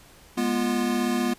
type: chord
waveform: square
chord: F diminished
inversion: first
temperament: equal with one note detuned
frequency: 207.7 / 243.3 / 349.2 Hz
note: Ab3 / Cb4 / F4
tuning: 0 / -26 / 0 cents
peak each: -30 / -25 / -30 dBFS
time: 0.37-1.34 s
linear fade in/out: 10 ms
effects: pink hiss -52 dBFS RMS until 1.38 s + resampled to 32000 Hz